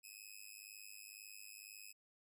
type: tone with amplitude modulation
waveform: 10% pulse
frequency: 2549 Hz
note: D#7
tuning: 41 cents sharp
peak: -40 dBFS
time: 0.03-1.93 s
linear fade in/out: 20 ms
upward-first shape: sine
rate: 102 Hz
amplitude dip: 95%
effects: none